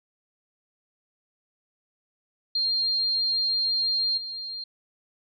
sine tone with level steps, 4202 Hz, C8, 7 cents sharp, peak -22 / -32 dBFS, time 2.55-4.64 s, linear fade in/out 5 ms, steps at 4.17 s, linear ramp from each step 10 ms, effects none

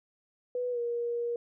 sine tone with pitch glide, 493.8 to 474 Hz, B4 to A#4, 0 to +29 cents, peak -29 dBFS, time 0.55-1.36 s, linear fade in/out 2 ms, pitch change -71 cents, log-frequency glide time 0.71-0.79 s, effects none

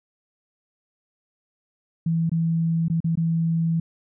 sine tone with dropouts, 164.81 Hz, E3, in tune, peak -19 dBFS, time 2.06-3.8 s, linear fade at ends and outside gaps 5 ms, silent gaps 2.295-2.316 / 2.883-2.899 / 3.004-3.043 / 3.155-3.173 s, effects none

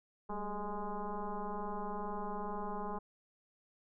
sine tone with frequency modulation, 421.1 Hz, G#4, 24 cents sharp, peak -36 dBFS, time 0.29-2.99 s, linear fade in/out 10 ms, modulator 205 Hz, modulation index 3.4, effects none

